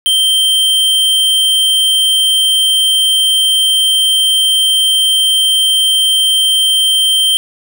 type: tone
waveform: square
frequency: 3136 Hz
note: G7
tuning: in tune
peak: -9 dBFS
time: 0.06-7.37 s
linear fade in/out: 0 ms
effects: none